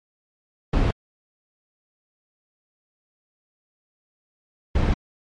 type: noise bursts at uneven times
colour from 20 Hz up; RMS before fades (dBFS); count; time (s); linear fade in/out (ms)
brown; -19; 2; 0.73-0.91 / 4.75-4.94; 5
effects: low-pass 4000 Hz 12 dB/octave + MP3 48 kbps